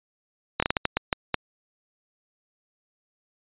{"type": "slowing click train", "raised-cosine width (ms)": 0.3, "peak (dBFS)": -5, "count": 9, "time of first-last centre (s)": [0.6, 1.343], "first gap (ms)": 25, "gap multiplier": 1.36, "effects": ["resampled to 8000 Hz"]}